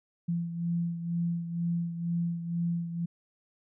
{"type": "beating tone pair", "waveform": "sine", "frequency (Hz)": [170, 172.1], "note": ["F3", "F3"], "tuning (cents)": [-46, -25], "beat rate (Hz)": 2.1, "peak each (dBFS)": [-29, -36], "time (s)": [0.28, 3.06], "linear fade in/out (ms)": 10, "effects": []}